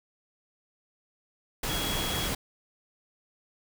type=tone in noise; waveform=sine; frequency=3326 Hz; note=G#7; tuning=2 cents sharp; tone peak=-34 dBFS; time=1.69-2.28 s; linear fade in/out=5 ms; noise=pink; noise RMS=-31 dBFS; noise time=1.63-2.35 s; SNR=-6 dB; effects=none